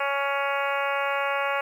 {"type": "harmonic tone", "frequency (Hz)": 279.1, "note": "C#4", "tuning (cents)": 12, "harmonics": [2, 3, 4, 5, 6, 7, 8, 9, 10], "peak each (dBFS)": [-29, -31, -30, -31, -35, -37, -34, -36, -38], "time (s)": [0, 1.61], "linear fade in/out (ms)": 5, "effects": ["9-bit"]}